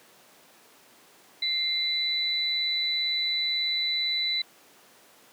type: tone pair together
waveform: sine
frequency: 2093 / 3981 Hz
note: C7 / B7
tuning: 0 / +13 cents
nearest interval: major seventh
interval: 1113 cents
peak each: -32 / -25 dBFS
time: 1.42-4.42 s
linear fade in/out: 5 ms
effects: pink hiss -55 dBFS RMS until 5.32 s + high-pass 300 Hz 12 dB/octave